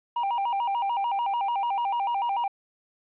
triangle tone with vibrato, 868 Hz, A5, 24 cents flat, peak -22 dBFS, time 0.16-2.48 s, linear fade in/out 5 ms, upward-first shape square, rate 6.8 Hz, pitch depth 160 cents each way, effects resampled to 8000 Hz + 10-bit

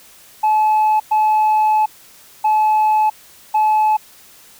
sine tone bursts at uneven times, 860 Hz, A5, 40 cents flat, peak -9 dBFS, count 4, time 0.43-1 / 1.11-1.86 / 2.44-3.1 / 3.54-3.97 s, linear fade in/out 10 ms, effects tanh soft clip ceiling -10 dBFS + white hiss -45 dBFS RMS until 4.59 s

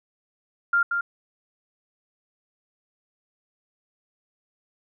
sine tone with echo, 1396.9 Hz, F6, in tune, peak -17 dBFS, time 0.73-0.83 s, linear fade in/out 5 ms, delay 180 ms, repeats 1, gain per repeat -5 dB, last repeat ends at 1.01 s, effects none

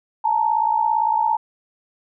sine tone pair together, 864 / 921.7 Hz, A5 / A#5, -32 / -20 cents, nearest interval minor second, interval 112 cents, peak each -19 dBFS, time 0.24-1.37 s, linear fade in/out 10 ms, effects none

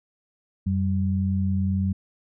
sine tone pair together, 90.94 / 192.7 Hz, F#2 / G3, -29 / -29 cents, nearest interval octave + minor second, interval 1300 cents, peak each -23 / -24 dBFS, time 0.66-1.93 s, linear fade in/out 10 ms, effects none

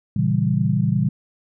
sine chord, A# diminished seventh, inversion none, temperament equal, 116.54 / 138.59 / 164.81 / 196 Hz, A#2 / C#3 / E3 / G3, 0 / 0 / 0 / 0 cents, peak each -22 dBFS, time 0.16-1.09 s, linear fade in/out 5 ms, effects none

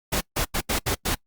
pink noise bursts at uneven times, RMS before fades -24 dBFS, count 6, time 0.12-0.21 / 0.36-0.45 / 0.54-0.61 / 0.69-0.79 / 0.86-0.95 / 1.05-1.15 s, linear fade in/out 10 ms, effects noise-tail reverb RT60 0.1 s tail -25 dB re dry + Opus 48 kbps

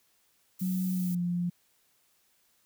violet noise, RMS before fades -43 dBFS, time 0.59-1.15 s, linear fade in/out 5 ms
sine tone with pitch glide, 185 to 175.32 Hz, F#3 to F3, 0 to +7 cents, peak -27 dBFS, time 0.61-1.5 s, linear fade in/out 10 ms, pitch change -93 cents, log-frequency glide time 0.94-1.19 s
effects white hiss -69 dBFS RMS until 2.65 s

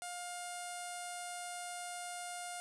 sawtooth tone with low-pass filter, 708 Hz, F5, 23 cents sharp, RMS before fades -44 dBFS, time 0.02-2.6 s, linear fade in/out 0 ms, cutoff 9200 Hz, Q 5.9, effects none

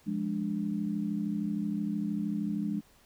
sine chord, D diminished, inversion first, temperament equal, 174.61 / 207.7 / 293.7 Hz, F3 / Ab3 / D4, 0 / 0 / 0 cents, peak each -36 / -31 / -36 dBFS, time 0.06-2.81 s, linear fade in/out 20 ms, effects pink hiss -62 dBFS RMS until 3.05 s

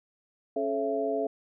sine tone cluster, 275.9 / 430.2 / 544 / 670 Hz, C#4 / A4 / C#5 / E5, -8 / -39 / -33 / +28 cents, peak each -34 / -30 / -36 / -30 dBFS, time 0.56-1.27 s, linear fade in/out 5 ms, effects none

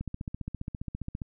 click train, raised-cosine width 5 ms, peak -22 dBFS, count 19, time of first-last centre 0.01-1.218 s, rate 14.9 Hz, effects none

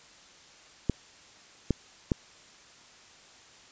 clicks, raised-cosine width 3 ms, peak -11 dBFS, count 3, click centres 0.897 / 1.707 / 2.118 s, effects white hiss -54 dBFS RMS until 3.71 s + resampled to 16000 Hz

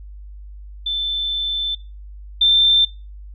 sine tone pair in turn, 3533 / 3568 Hz, A7 / A7, +6 / +23 cents, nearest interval unison, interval 17 cents, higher second, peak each -19 / -11 dBFS, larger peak second, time 0.86-1.75 / 2.41-2.85 s, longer first, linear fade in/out 5 ms, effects noise-tail reverb RT60 0.3 s tail -21 dB re dry + added 50 Hz sine -34 dBFS peak until 3.34 s

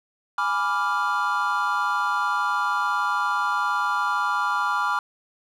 triangle chord, G# diminished seventh, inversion none, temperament equal, 830.6 / 987.8 / 1174.7 / 1396.9 Hz, G#5 / B5 / D6 / F6, 0 / 0 / 0 / 0 cents, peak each -28 / -25 / -24 / -24 dBFS, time 0.38-4.99 s, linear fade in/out 2 ms, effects none

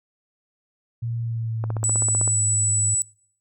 sine tone with pitch glide, 116.54 to 102.04 Hz, A#2 to G#2, 0 to -30 cents, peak -24 dBFS, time 1.02-2.95 s, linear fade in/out 10 ms, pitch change -230 cents, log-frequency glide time 1.19-2.56 s
click train, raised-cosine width 1 ms, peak -17 dBFS, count 11, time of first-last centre 1.64-2.277 s, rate 15.7 Hz
sine tone, 7902 Hz, B8, in tune, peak -19 dBFS, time 1.84-3.02 s, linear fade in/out 0 ms
effects noise-tail reverb RT60 0.6 s tail -25 dB re dry

